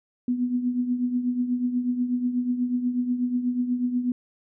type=tone with tremolo; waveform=sine; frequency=246.9 Hz; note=B3; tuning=in tune; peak=-19 dBFS; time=0.28-4.12 s; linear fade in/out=2 ms; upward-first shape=triangle; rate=8.2 Hz; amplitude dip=70%; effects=none